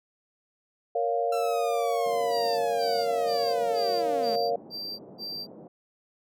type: chord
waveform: sine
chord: Bb minor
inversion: none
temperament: just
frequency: 466.2 / 559.4 / 699.2 Hz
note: Bb4 / Db5 / F5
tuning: 0 / +16 / +2 cents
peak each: -28 / -30 / -27 dBFS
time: 0.95-4.56 s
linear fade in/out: 5 ms
type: linear sweep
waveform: sawtooth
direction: down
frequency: 1353 to 203.5 Hz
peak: -32 dBFS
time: 1.32-4.36 s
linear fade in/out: 5 ms
type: band-pass noise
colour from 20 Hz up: pink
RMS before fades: -47 dBFS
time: 2.06-5.68 s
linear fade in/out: 2 ms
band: 170 to 680 Hz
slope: 24 dB/octave
type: tone bursts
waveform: triangle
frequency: 4699 Hz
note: D8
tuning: in tune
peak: -32 dBFS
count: 7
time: 2.3-5.47 s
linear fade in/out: 50 ms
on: 290 ms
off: 190 ms
effects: none